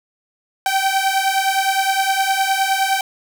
sawtooth beating tone pair, 770 / 779.7 Hz, G5 / G5, -31 / -10 cents, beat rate 9.7 Hz, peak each -15 dBFS, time 0.66-3.01 s, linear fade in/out 2 ms, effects none

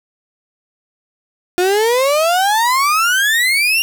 35% pulse exponential sweep, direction up, 350.8 to 2829 Hz, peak -10 dBFS, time 1.58-3.82 s, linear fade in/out 0 ms, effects none

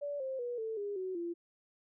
sine tone with pitch steps, 576 / 528.2 / 484.4 / 444.2 / 407.3 / 373.5 / 342.5 Hz, D5 / C5 / B4 / A4 / G#4 / F#4 / F4, -34 / +16 / -34 / +16 / -34 / +16 / -34 cents, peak -35 dBFS, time 0.01-1.34 s, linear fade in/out 20 ms, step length 190 ms, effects none

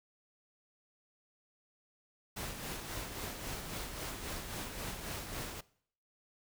pink noise with tremolo, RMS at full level -40 dBFS, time 2.36-5.61 s, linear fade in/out 10 ms, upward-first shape sine, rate 3.7 Hz, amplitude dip 45%, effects noise-tail reverb RT60 0.6 s tail -21 dB re dry

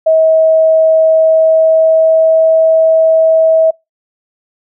sine tone with pitch glide, 640 to 644.5 Hz, D#5 to E5, +49 to -39 cents, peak -5 dBFS, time 0.06-3.71 s, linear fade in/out 10 ms, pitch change +12 cents, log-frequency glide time 1.05-2.53 s, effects noise-tail reverb RT60 0.2 s tail -24 dB re dry

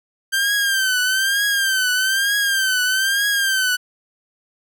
sawtooth tone with vibrato, 1568 Hz, G6, in tune, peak -13 dBFS, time 0.32-3.77 s, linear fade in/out 20 ms, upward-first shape triangle, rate 1.1 Hz, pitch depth 100 cents each way, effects none

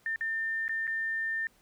sine tone with dropouts, 1800 Hz, A6, 39 cents sharp, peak -29 dBFS, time 0.06-1.47 s, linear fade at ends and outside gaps 1 ms, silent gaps 0.16-0.209 / 0.681-0.693 / 0.87-0.876 s, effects pink hiss -65 dBFS RMS until 1.61 s

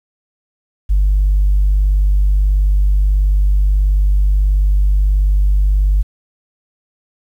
sine tone, 49.24 Hz, G1, 8 cents sharp, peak -8 dBFS, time 0.89-6.03 s, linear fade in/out 20 ms, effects tanh soft clip ceiling -6 dBFS + 8-bit

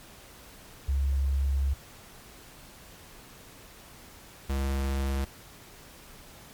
sine / square tone pair in turn, 68.4 / 67.97 Hz, C#2 / C#2, -23 / -33 cents, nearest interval unison, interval 10 cents, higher first, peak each -23 / -27 dBFS, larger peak first, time 0.88-1.74 / 4.49-5.25 s, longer first, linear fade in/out 10 ms, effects pink hiss -50 dBFS RMS until 6.53 s + MP3 96 kbps

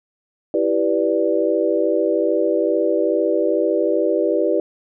sine chord, E minor seventh, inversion none, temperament equal, 329.6 / 392 / 493.9 / 587.3 Hz, E4 / G4 / B4 / D5, 0 / 0 / 0 / 0 cents, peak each -21 dBFS, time 0.54-4.6 s, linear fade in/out 2 ms, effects none

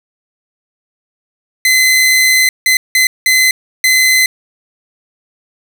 sawtooth tone bursts at uneven times, 2042 Hz, C7, 43 cents flat, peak -4 dBFS, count 5, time 1.65-2.49 / 2.66-2.77 / 2.95-3.07 / 3.26-3.51 / 3.84-4.26 s, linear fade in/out 2 ms, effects none

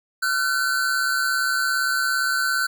square tone pair together, 1375.5 / 1513 Hz, F6 / F#6, -27 / +38 cents, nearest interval major second, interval 165 cents, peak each -26 / -22 dBFS, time 0.22-2.67 s, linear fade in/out 10 ms, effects none

